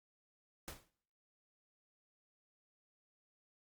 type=noise with exponential decay; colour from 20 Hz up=pink; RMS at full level=-43 dBFS; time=0.68-0.9 s; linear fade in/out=0 ms; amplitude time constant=46 ms; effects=noise-tail reverb RT60 0.7 s tail -23 dB re dry + Opus 48 kbps